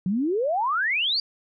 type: exponential sweep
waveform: sine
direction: up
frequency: 174.61 to 4806 Hz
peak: -21 dBFS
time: 0.06-1.2 s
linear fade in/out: 2 ms
effects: none